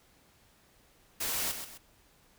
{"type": "noise with echo", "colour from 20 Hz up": "white", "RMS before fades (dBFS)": -33, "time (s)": [1.2, 1.52], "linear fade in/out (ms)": 10, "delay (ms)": 130, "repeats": 2, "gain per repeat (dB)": -8, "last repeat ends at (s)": 1.78, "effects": ["pink hiss -64 dBFS RMS until 2.38 s"]}